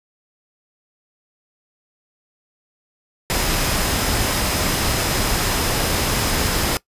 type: tone in noise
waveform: sine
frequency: 5070 Hz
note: D#8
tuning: 32 cents sharp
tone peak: -31 dBFS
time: 3.3-6.77 s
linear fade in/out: 0 ms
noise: pink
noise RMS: -20 dBFS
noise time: 3.3-6.77 s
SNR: -14 dB
effects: noise-tail reverb RT60 0.1 s tail -20 dB re dry + resampled to 32000 Hz